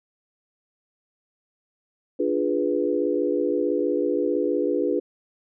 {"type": "chord", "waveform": "sine", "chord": "D diminished seventh", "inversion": "none", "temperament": "equal", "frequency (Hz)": [293.7, 349.2, 415.3, 493.9], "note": ["D4", "F4", "Ab4", "Cb5"], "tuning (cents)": [0, 0, 0, 0], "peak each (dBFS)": -26, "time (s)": [2.19, 5], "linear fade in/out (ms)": 10, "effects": []}